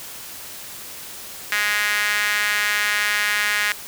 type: tone with high-pass filter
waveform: sawtooth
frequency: 207.7 Hz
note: G#3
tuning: in tune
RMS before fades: -21 dBFS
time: 1.52-3.72 s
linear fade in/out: 0 ms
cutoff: 1800 Hz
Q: 3.1
effects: white hiss -36 dBFS RMS until 3.87 s